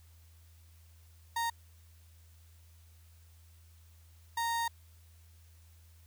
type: tone bursts at uneven times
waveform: 35% pulse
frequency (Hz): 928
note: A#5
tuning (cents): -8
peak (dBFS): -29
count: 2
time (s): 1.36-1.5 / 4.37-4.68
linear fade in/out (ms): 5
effects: added 82 Hz sine -56 dBFS peak until 6.06 s + white hiss -67 dBFS RMS until 6.06 s